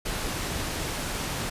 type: low-pass noise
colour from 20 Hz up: pink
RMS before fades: -31 dBFS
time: 0.05-1.5 s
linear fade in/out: 10 ms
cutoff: 12000 Hz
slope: 12 dB/octave
effects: resampled to 32000 Hz